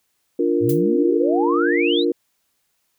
sine chord, Bb major, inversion first, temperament equal, 293.7 / 349.2 / 466.2 Hz, D4 / F4 / Bb4, 0 / 0 / 0 cents, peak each -21 / -19 / -21 dBFS, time 0.39-2.12 s, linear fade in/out 5 ms
sine exponential sweep, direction up, 103.83 to 4186 Hz, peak -21 dBFS, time 0.6-2.05 s, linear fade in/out 50 ms
violet noise with exponential decay, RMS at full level -24 dBFS, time 0.69-0.82 s, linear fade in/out 5 ms, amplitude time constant 28 ms
effects white hiss -69 dBFS RMS until 2.98 s

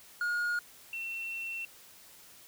triangle / sine tone pair in turn, 1433 / 2705 Hz, F6 / E7, +44 / +44 cents, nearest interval major seventh, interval 1100 cents, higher second, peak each -27 / -35 dBFS, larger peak first, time 0.21-0.59 / 0.93-1.65 s, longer second, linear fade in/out 2 ms, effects white hiss -55 dBFS RMS until 2.47 s

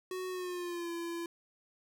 square tone with pitch glide, 370 to 339.3 Hz, F#4 to F4, 0 to -50 cents, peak -37 dBFS, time 0.11-1.26 s, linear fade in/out 2 ms, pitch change -150 cents, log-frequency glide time 0.29-0.91 s, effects none

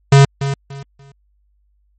square tone with echo, 138.59 Hz, C#3, in tune, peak -5 dBFS, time 0.12-0.25 s, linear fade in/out 5 ms, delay 290 ms, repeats 3, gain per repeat -12 dB, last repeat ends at 1.12 s, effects added 50 Hz sine -56 dBFS peak until 1.98 s + MP3 32 kbps

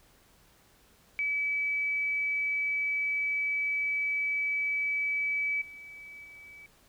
sine tone with level steps, 2293 Hz, D7, 42 cents flat, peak -27 / -44 / -47 dBFS, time 1.19-6.66 s, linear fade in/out 0 ms, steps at 5.61 / 6.24 s, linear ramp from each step 10 ms, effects pink hiss -62 dBFS RMS until 6.88 s

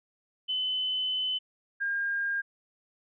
sine tone pair in turn, 3028 / 1611.5 Hz, F#7 / G6, +39 / +47 cents, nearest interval major seventh, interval 1092 cents, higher first, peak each -27 dBFS, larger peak neither, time 0.48-1.39 / 1.8-2.42 s, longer first, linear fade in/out 20 ms, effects none

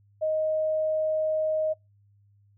sine tone, 625 Hz, D#5, 8 cents sharp, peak -23 dBFS, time 0.21-1.74 s, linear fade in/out 20 ms, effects noise-tail reverb RT60 0.2 s tail -25 dB re dry + added 101 Hz sine -58 dBFS peak until 2.57 s

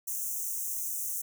white high-pass noise, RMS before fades -34 dBFS, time 0.07-1.22 s, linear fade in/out 10 ms, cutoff 5900 Hz, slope 96 dB/octave, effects none

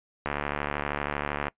click train, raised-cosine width 0.5 ms, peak -13 dBFS, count 90, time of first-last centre 0.26-1.483 s, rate 72.8 Hz, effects noise-tail reverb RT60 0.1 s tail -23 dB re dry + resampled to 8000 Hz

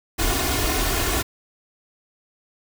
pink noise with comb filter, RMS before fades -22 dBFS, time 0.18-1.23 s, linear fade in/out 20 ms, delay 2.8 ms, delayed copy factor +0.65, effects none

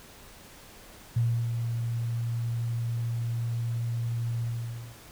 sine tone with ADSR envelope, 117.1 Hz, A#2, 8 cents sharp, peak -21 dBFS, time 1.16-4.99 s, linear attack 7 ms, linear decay 310 ms, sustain -6 dB, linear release 560 ms, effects pink hiss -50 dBFS RMS until 5.11 s

